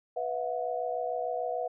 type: chord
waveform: sine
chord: B suspended fourth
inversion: none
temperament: equal with one note detuned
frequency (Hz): 493.9 / 659.3 / 726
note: B4 / E5 / F#5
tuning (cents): 0 / 0 / -33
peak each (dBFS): -34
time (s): 0.16-1.68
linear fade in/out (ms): 10
effects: none